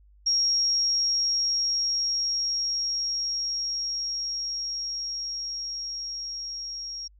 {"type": "tone with level ramp", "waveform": "sine", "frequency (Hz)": 5588, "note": "F8", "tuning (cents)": 0, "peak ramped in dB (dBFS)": [-20, -33], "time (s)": [0.26, 7.08], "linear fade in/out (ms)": 10, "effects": ["added 50 Hz sine -53 dBFS peak until 7.19 s"]}